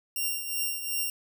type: tone with tremolo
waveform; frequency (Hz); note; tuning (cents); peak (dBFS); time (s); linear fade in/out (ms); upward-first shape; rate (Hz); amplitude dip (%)
5% pulse; 2776; F7; -11; -17; 0.16-1.1; 2; triangle; 2.7; 65
effects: none